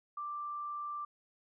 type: tone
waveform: sine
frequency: 1178 Hz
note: D6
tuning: 5 cents sharp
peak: -37 dBFS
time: 0.17-1.05 s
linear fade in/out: 5 ms
effects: none